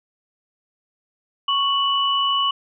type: tone pair together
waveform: sine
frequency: 1108.7 / 2960 Hz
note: C#6 / F#7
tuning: 0 / 0 cents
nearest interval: octave + perfect fourth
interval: 1700 cents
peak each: -20 dBFS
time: 1.48-2.51 s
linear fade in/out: 5 ms
effects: none